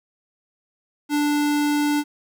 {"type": "tone", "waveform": "square", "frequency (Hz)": 293.7, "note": "D4", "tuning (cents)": 0, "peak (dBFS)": -19, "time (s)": [1.09, 2.04], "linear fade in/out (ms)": 50, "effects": ["10-bit"]}